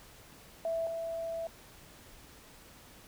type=tone pair in turn; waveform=sine; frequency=659.3 / 661.8 Hz; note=E5 / E5; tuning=0 / +7 cents; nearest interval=unison; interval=7 cents; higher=second; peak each=-30 / -34 dBFS; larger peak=first; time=0.65-0.87 / 0.87-1.47 s; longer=second; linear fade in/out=2 ms; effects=pink hiss -55 dBFS RMS until 3.07 s